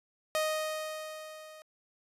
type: tone with level ramp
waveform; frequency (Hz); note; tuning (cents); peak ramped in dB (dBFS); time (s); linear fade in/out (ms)
sawtooth; 622.3; D#5; 0; -23 to -45; 0.35-1.62; 0
effects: resampled to 32000 Hz